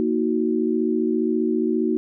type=chord; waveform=sine; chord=D# minor; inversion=second; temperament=equal with one note detuned; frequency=233.1 / 315.1 / 370 Hz; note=A#3 / D#4 / F#4; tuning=0 / +22 / 0 cents; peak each=-23 dBFS; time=0-1.97 s; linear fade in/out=0 ms; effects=none